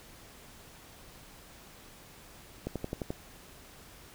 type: click train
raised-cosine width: 2 ms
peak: -20 dBFS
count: 6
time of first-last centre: 2.67-3.105 s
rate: 11.5 Hz
effects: pink hiss -53 dBFS RMS until 4.14 s